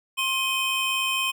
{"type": "tone cluster", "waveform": "square", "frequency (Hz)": [1066, 2515, 3098], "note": ["C6", "D#7", "G7"], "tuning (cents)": [32, 18, -21], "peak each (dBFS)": [-30, -27, -28], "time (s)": [0.17, 1.32], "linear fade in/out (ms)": 20, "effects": []}